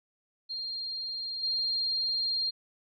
sine tone with level steps, 4206 Hz, C8, 8 cents sharp, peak -33 / -27 dBFS, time 0.49-2.51 s, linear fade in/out 20 ms, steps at 1.43 s, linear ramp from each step 5 ms, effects none

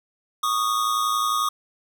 square tone pair together, 1120 / 1231.1 Hz, C#6 / D#6, +18 / -19 cents, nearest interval major second, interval 163 cents, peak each -26 / -23 dBFS, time 0.43-1.49 s, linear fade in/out 5 ms, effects none

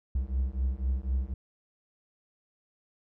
triangle beating tone pair, 63.1 / 67.1 Hz, B1 / C2, +38 / +44 cents, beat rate 4 Hz, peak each -28 dBFS, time 0.15-1.34 s, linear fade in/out 5 ms, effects none

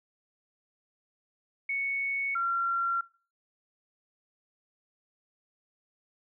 sine tone pair in turn, 2217 / 1371.3 Hz, C#7 / F6, 0 / -32 cents, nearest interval minor sixth, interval 832 cents, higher first, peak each -28 / -26 dBFS, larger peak second, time 1.69-2.35 / 2.35-3.01 s, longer neither, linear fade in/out 5 ms, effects noise-tail reverb RT60 0.4 s tail -21 dB re dry

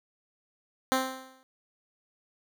10% pulse tone with exponential decay, 261.6 Hz, C4, in tune, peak -13 dBFS, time 0.92-1.43 s, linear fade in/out 0 ms, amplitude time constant 110 ms, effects none

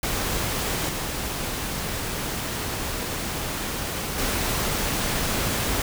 pink noise with level steps, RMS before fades -26 / -29 / -25 dBFS, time 0.03-5.82 s, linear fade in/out 2 ms, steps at 0.89 / 4.18 s, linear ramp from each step 2 ms, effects none

